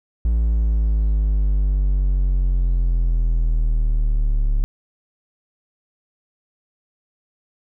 triangle exponential sweep, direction down, 57.3 to 35.46 Hz, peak -13 dBFS, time 0.25-4.64 s, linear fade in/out 0 ms, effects none

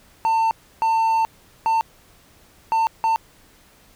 triangle tone bursts at uneven times, 898 Hz, A5, 35 cents sharp, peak -14 dBFS, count 5, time 0.25-0.51 / 0.82-1.25 / 1.66-1.81 / 2.72-2.87 / 3.04-3.16 s, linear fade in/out 0 ms, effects pink hiss -53 dBFS RMS until 3.95 s

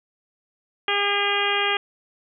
harmonic tone, 404.9 Hz, G#4, 44 cents flat, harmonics 1 / 2 / 3 / 4 / 5 / 6 / 7 / 8, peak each -28 / -28 / -28 / -28 / -28 / -28 / -28 / -28 dBFS, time 0.88-1.77 s, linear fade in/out 2 ms, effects none

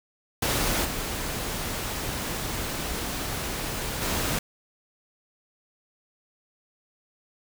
pink noise with level steps, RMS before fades -25 / -31 / -27 dBFS, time 0.42-4.39 s, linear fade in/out 5 ms, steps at 0.84 / 4.01 s, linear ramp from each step 20 ms, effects none

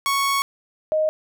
sawtooth / sine tone pair in turn, 1108.7 / 622.2 Hz, C#6 / D#5, 0 / 0 cents, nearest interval minor seventh, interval 1000 cents, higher first, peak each -15 / -17 dBFS, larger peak first, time 0.06-0.42 / 0.92-1.09 s, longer first, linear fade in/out 0 ms, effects none

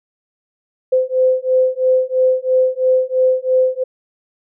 sine beating tone pair, 513 / 516 Hz, C5 / C5, -34 / -24 cents, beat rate 3 Hz, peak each -15 dBFS, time 0.92-3.84 s, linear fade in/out 10 ms, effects none

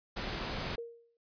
pink noise, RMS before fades -37 dBFS, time 0.16-0.76 s, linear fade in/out 10 ms
sine tone with exponential decay, 467 Hz, A#4, 3 cents sharp, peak -35 dBFS, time 0.78-1.17 s, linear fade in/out 2 ms, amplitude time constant 83 ms
effects resampled to 11025 Hz

